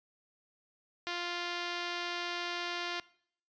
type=tone; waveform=5% pulse; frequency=349.2 Hz; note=F4; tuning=in tune; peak=-23 dBFS; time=1.07-3 s; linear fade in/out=0 ms; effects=noise-tail reverb RT60 0.6 s tail -21 dB re dry + resampled to 16000 Hz